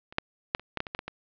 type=clicks; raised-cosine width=0.3 ms; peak=-28 / -8 / -7 / -30 / -13 / -12 / -21 / -16 / -17 / -19 dBFS; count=10; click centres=0.125 / 0.184 / 0.549 / 0.596 / 0.773 / 0.804 / 0.868 / 0.949 / 0.991 / 1.08 s; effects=low-pass 4000 Hz 12 dB/octave